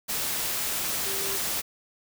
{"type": "tone in noise", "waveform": "sine", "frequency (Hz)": 392, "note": "G4", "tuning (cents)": 0, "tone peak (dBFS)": -37, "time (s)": [1.05, 1.38], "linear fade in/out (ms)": 20, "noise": "white", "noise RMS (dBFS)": -29, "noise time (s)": [0.08, 1.62], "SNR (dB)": -11, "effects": []}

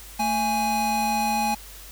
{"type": "tone pair together", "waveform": "square", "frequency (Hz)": [223.2, 830.6], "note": ["A3", "G#5"], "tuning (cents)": [25, 0], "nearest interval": "octave + major seventh", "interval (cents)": 2275, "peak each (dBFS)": [-29, -23], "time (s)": [0.19, 1.55], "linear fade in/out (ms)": 10, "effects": ["added 50 Hz sine -44 dBFS peak until 1.91 s", "white hiss -44 dBFS RMS until 1.91 s"]}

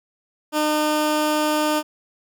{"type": "tone", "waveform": "15% pulse", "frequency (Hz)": 303.8, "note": "D#4", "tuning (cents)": -41, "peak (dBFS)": -12, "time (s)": [0.52, 1.83], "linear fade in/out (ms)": 50, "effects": []}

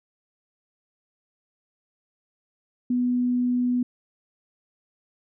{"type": "tone", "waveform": "sine", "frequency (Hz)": 246.9, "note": "B3", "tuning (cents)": 0, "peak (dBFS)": -20, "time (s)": [2.9, 3.83], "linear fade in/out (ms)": 5, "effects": []}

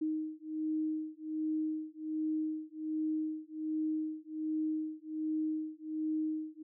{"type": "beating tone pair", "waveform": "sine", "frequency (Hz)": [311.1, 312.4], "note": ["D#4", "D#4"], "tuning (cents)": [0, 7], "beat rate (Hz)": 1.3, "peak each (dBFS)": [-36, -36], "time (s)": [0.01, 6.63], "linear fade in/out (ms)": 10, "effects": []}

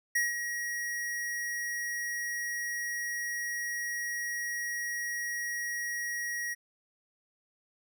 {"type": "tone with ADSR envelope", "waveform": "square", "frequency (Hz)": 1900, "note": "A#6", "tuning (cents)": 33, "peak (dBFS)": -25, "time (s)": [0.15, 6.55], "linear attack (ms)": 8, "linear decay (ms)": 170, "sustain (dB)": -8, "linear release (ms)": 24, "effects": []}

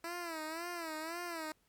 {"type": "tone with vibrato", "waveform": "10% pulse", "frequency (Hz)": 330.3, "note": "E4", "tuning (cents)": 4, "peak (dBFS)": -31, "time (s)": [0.04, 1.52], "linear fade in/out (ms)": 2, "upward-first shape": "sine", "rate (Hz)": 1.9, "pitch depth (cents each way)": 110, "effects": ["pink hiss -74 dBFS RMS until 1.68 s", "MP3 96 kbps"]}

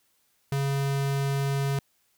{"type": "tone", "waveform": "square", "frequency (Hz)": 138.59, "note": "C#3", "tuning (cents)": 0, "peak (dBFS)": -25, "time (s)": [0.52, 1.79], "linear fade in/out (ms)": 2, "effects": ["white hiss -69 dBFS RMS until 2.17 s"]}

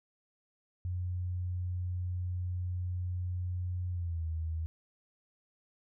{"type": "tone with pitch glide", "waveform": "sine", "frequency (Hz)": [90, 80.65], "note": ["F#2", "E2"], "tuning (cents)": [-47, -37], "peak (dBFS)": -32, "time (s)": [0.85, 4.66], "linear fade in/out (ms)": 0, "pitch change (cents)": -190, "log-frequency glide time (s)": [3.9, 4.26], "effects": []}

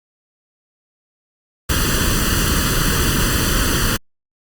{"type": "noise with comb filter", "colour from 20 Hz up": "pink", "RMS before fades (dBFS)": -17, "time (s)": [1.69, 3.97], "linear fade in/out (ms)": 10, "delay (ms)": 0.66, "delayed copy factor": 0.85, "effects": ["Opus 48 kbps"]}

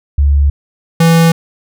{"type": "tone pair in turn", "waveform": ["sine", "square"], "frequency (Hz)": [71.1, 165.53], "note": ["C#2", "E3"], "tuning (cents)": [45, 8], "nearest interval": "octave + minor third", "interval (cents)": 1463, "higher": "second", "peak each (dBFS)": -6, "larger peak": "neither", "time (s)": [[0.18, 0.5], [1, 1.32]], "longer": "neither", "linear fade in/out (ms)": 5, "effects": []}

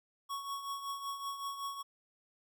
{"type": "tone with tremolo", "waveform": "square", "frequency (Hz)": 1111, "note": "C#6", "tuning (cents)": 4, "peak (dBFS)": -36, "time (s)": [0.29, 1.83], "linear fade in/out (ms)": 20, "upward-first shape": "triangle", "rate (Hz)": 5.3, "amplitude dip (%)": 65, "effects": []}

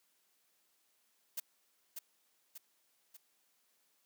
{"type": "noise with echo", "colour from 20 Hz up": "blue", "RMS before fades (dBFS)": -39, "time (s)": [1.37, 1.4], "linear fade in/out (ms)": 5, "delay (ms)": 590, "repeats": 3, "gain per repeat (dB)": -5, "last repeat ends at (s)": 3.17, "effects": ["white hiss -75 dBFS RMS until 4.05 s", "high-pass 200 Hz 12 dB/octave"]}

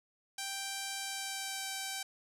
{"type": "tone with pitch glide", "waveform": "5% pulse", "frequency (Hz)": [784, 776.3], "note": ["G5", "G5"], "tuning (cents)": [0, -17], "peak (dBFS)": -25, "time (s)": [0.38, 2.03], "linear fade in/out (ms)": 5, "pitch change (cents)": -17, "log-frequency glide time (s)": [0.99, 1.69], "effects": []}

